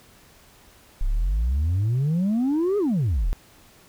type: exponential two-way sweep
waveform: sine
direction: up then down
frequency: 30.87 to 426 to 30.87 Hz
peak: -17 dBFS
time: 1.01-3.33 s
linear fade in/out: 0 ms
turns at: 2.78 s
effects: tanh soft clip ceiling -18 dBFS + pink hiss -53 dBFS RMS until 3.88 s